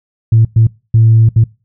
sine tone bursts at uneven times, 112.5 Hz, A2, 39 cents sharp, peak -3 dBFS, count 4, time 0.32-0.45 / 0.56-0.67 / 0.94-1.29 / 1.36-1.44 s, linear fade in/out 5 ms, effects noise-tail reverb RT60 0.3 s tail -24 dB re dry + tanh soft clip ceiling 0 dBFS

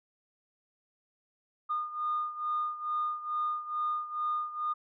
sine beating tone pair, 1220 / 1222.3 Hz, D#6 / D#6, -34 / -31 cents, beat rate 2.3 Hz, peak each -31 / -35 dBFS, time 1.69-4.74 s, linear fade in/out 20 ms, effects tanh soft clip ceiling -23 dBFS

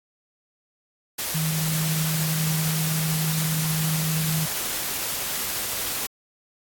sine tone in noise, 158.4 Hz, D#3, 31 cents sharp, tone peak -23 dBFS, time 1.34-4.46 s, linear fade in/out 10 ms, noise white, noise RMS -28 dBFS, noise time 1.18-6.07 s, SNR +2 dB, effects AAC 64 kbps

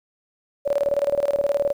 sine tone with tremolo, 568 Hz, C#5, 42 cents sharp, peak -16 dBFS, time 0.65-1.73 s, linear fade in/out 20 ms, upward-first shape square, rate 19 Hz, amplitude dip 80%, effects 9-bit

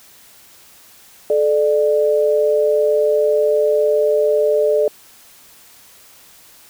sine tone pair together, 433.4 / 595.4 Hz, A4 / D5, -26 / +24 cents, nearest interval perfect fourth, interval 550 cents, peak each -15 dBFS, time 1.3-4.88 s, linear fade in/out 2 ms, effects white hiss -46 dBFS RMS until 6.69 s

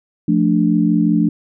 sine chord, D minor, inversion first, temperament equal, 174.61 / 220 / 293.7 Hz, F3 / A3 / D4, 0 / 0 / 0 cents, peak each -16 dBFS, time 0.28-1.29 s, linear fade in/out 5 ms, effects none

